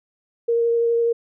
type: tone with vibrato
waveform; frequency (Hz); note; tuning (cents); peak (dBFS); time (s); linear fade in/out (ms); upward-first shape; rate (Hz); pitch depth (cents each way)
sine; 466.2; A#4; 0; -16; 0.48-1.13; 10; triangle; 12; 12
effects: none